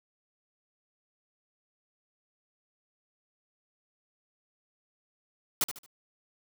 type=noise with echo; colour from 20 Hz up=white; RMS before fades=-26 dBFS; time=5.61-5.64 s; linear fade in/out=2 ms; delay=74 ms; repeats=3; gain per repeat=-10 dB; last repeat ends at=5.862 s; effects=none